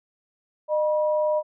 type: tone pair together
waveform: sine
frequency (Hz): 610 / 968.3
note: D#5 / B5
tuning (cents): -34 / -34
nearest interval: minor sixth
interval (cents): 800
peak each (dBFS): -20 / -29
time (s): 0.68-1.43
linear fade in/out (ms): 50
effects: none